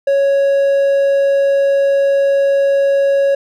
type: tone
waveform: triangle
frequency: 554.4 Hz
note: C#5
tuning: in tune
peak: -8 dBFS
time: 0.07-3.35 s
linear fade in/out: 5 ms
effects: none